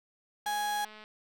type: tone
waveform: 35% pulse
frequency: 830.6 Hz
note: G#5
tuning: in tune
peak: -28 dBFS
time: 0.46-0.85 s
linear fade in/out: 5 ms
type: click train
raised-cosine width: 0.3 ms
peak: -34 dBFS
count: 125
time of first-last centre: 0.46-1.039 s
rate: 214 Hz
effects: none